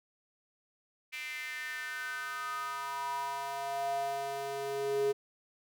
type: tone with high-pass filter sweep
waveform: square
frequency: 138.59 Hz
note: C#3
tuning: in tune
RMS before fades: -36 dBFS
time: 1.12-5.13 s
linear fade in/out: 20 ms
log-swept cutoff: 2300 to 410 Hz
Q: 6
effects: none